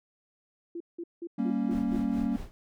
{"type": "tone bursts", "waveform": "sine", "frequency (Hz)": 340.9, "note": "F4", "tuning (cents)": -42, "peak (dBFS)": -34, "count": 6, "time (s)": [0.75, 1.974], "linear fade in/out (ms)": 5, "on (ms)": 54, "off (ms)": 180}
{"type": "chord", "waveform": "triangle", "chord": "G diminished", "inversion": "none", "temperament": "equal", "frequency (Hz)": [196, 233.1, 277.2], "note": ["G3", "Bb3", "Db4"], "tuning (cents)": [0, 0, 0], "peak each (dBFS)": [-30, -27, -29], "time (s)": [1.38, 2.37], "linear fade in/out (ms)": 10}
{"type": "noise with tremolo", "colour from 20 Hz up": "brown", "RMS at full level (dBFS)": -38, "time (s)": [1.71, 2.51], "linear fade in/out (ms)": 0, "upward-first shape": "sine", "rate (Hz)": 4.7, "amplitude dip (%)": 80}
{"effects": []}